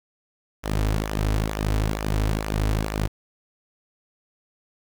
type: tone with flanger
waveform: sawtooth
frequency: 52.6 Hz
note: G#1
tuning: 23 cents sharp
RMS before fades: -24 dBFS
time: 0.63-3.08 s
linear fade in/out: 20 ms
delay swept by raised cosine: 0.22 to 5.72 ms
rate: 2.2 Hz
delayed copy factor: -0.6
effects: 8-bit